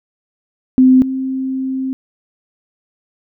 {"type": "tone pair in turn", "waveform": "sine", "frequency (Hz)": [258.2, 263.3], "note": ["C4", "C4"], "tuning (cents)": [-23, 11], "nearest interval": "unison", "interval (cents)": 34, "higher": "second", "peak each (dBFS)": [-5, -17], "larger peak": "first", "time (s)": [[0.78, 1.02], [1.02, 1.93]], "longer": "second", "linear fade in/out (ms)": 0, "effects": []}